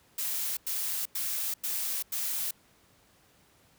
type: noise bursts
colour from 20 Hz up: blue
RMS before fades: -32 dBFS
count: 5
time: 0.18-2.51 s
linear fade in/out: 5 ms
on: 390 ms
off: 95 ms
effects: pink hiss -63 dBFS RMS until 3.78 s + high-pass 60 Hz 12 dB/octave